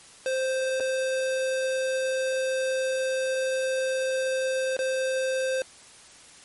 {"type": "tone with dropouts", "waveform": "square", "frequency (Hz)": 523.3, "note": "C5", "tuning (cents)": 0, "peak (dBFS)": -25, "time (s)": [0.26, 5.62], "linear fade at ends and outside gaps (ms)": 1, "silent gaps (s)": [[0.8, 0.805], [4.767, 4.79]], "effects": ["white hiss -50 dBFS RMS until 6.44 s", "MP3 48 kbps"]}